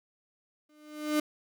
35% pulse tone with exponential growth, 301.7 Hz, D4, 47 cents sharp, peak -21 dBFS, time 0.69-1.2 s, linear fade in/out 5 ms, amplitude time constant 110 ms, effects none

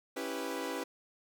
sawtooth chord, C# half-diminished seventh, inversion none, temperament equal, 277.2 / 329.6 / 392 / 493.9 Hz, C#4 / E4 / G4 / B4, 0 / 0 / 0 / 0 cents, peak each -37 / -38 / -38 / -36 dBFS, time 0.16-0.84 s, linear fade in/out 10 ms, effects none

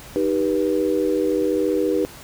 sine chord, Eb augmented, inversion none, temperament equal with one note detuned, 311.1 / 392 / 486.2 Hz, Eb4 / G4 / B4, 0 / 0 / -27 cents, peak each -22 dBFS, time 0.16-2.05 s, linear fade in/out 0 ms, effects pink hiss -41 dBFS RMS until 2.23 s

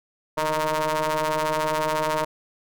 sawtooth ring-modulated tone, 156.6 Hz, D#3, 11 cents sharp, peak -15 dBFS, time 0.37-2.25 s, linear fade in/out 10 ms, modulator 776 Hz, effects none

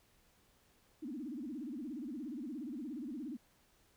sine tone with vibrato, 270.3 Hz, C#4, 44 cents flat, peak -40 dBFS, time 1.02-3.37 s, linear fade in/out 10 ms, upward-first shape sine, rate 17 Hz, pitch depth 290 cents each way, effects pink hiss -70 dBFS RMS until 3.96 s

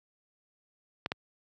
clicks, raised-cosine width 0.3 ms, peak -15 dBFS, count 2, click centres 1.061 / 1.119 s, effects high-pass 80 Hz 12 dB/octave

